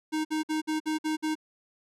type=tone bursts; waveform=square; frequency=311.1 Hz; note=D#4; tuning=in tune; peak=-27 dBFS; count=7; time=0.12-1.354 s; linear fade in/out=20 ms; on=130 ms; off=54 ms; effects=low-pass 10000 Hz 12 dB/octave